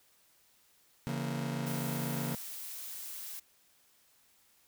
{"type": "chord", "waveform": "40% pulse", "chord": "A# diminished", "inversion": "first", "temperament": "just", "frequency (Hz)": [139.85, 167.82, 233.1], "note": ["C#3", "E3", "A#3"], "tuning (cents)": [16, 31, 0], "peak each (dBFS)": [-36, -39, -37], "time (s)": [1.07, 2.35], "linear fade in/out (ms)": 0}
{"type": "noise", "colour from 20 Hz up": "blue", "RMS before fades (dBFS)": -43, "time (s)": [1.66, 3.4], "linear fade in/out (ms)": 10}
{"effects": ["white hiss -67 dBFS RMS until 4.67 s"]}